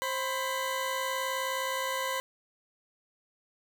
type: tone pair together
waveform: 20% pulse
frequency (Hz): 529 / 998.6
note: C5 / B5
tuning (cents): +19 / +19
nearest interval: major seventh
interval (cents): 1100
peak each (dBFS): -28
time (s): 0.02-2.2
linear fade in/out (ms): 0
effects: none